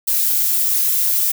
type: noise with flanger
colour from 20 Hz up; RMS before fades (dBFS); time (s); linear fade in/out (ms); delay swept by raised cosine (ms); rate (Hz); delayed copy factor
violet; -17; 0.07-1.32; 10; 1.8 to 7.7; 1.7; -0.8
effects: none